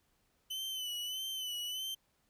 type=tone with vibrato; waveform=40% pulse; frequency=3019 Hz; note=F#7; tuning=34 cents sharp; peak=-36 dBFS; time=0.5-1.95 s; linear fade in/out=10 ms; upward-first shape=sine; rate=1.6 Hz; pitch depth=57 cents each way; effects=pink hiss -75 dBFS RMS until 2.29 s